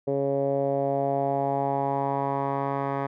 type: tone with low-pass filter sweep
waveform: 10% pulse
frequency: 138.59 Hz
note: C#3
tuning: in tune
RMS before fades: -26 dBFS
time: 0.07-3.07 s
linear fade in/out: 10 ms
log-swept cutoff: 490 to 1300 Hz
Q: 3.5
effects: none